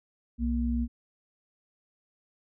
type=tone pair together; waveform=sine; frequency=63.07 / 235.8 Hz; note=B1 / A#3; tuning=+37 / +20 cents; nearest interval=octave + major seventh; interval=2283 cents; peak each=-28 / -28 dBFS; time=0.38-0.88 s; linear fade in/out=50 ms; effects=none